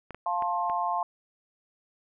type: clicks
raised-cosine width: 0.5 ms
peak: -25 dBFS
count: 4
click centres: 0.107 / 0.146 / 0.423 / 0.698 s
type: chord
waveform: sine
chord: F major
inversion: none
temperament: equal with one note detuned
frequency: 698.5 / 880 / 1059.9 Hz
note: F5 / A5 / C6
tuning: 0 / 0 / +22 cents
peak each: -30 dBFS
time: 0.26-1.03 s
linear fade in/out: 2 ms
effects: none